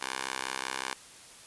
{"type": "tone with high-pass filter", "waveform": "10% pulse", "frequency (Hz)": 65.41, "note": "C2", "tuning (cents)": 0, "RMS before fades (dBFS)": -36, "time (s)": [0.01, 0.94], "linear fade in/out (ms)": 5, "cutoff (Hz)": 1000, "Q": 0.78, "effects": ["white hiss -51 dBFS RMS until 1.46 s", "resampled to 24000 Hz"]}